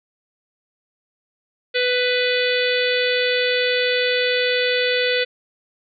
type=harmonic tone; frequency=496.5 Hz; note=B4; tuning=9 cents sharp; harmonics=1 / 3 / 4 / 5 / 6 / 7 / 8 / 9; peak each=-20 / -26 / -25 / -26 / -30 / -26 / -31 / -31 dBFS; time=1.74-5.25 s; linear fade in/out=20 ms; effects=none